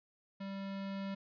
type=tone with level ramp; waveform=square; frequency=195.7 Hz; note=G3; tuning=3 cents flat; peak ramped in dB=-41 to -38 dBFS; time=0.4-1.15 s; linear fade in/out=10 ms; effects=resampled to 11025 Hz